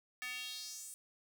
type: tone with high-pass filter sweep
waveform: square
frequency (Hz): 249.8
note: B3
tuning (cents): +20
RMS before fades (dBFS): -45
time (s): 0.22-0.94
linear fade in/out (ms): 0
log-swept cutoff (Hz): 1900 to 9200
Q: 3.1
effects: none